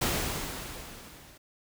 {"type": "noise with level ramp", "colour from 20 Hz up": "pink", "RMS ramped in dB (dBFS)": [-27, -54], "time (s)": [0.01, 1.38], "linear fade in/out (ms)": 10, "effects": []}